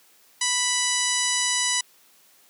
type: harmonic tone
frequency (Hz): 987.8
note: B5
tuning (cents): 0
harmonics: 1 / 2 / 3 / 4 / 5 / 6 / 7 / 8 / 9 / 10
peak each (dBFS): -33 / -29 / -30 / -30 / -32 / -28 / -31 / -31 / -34 / -31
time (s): 0.41-1.81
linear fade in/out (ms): 5
effects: white hiss -57 dBFS RMS until 2.49 s + high-pass 200 Hz 12 dB/octave